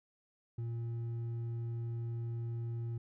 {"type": "tone with hard clipping", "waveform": "sine", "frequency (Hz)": 116.54, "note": "A#2", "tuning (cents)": 0, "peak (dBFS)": -37, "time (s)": [0.58, 2.98], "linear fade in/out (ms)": 5, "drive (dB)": 4, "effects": []}